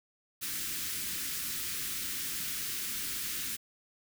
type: band-stop noise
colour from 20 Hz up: white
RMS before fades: -36 dBFS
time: 0.41-3.57 s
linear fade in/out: 20 ms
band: 360 to 1400 Hz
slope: 24 dB/octave
effects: none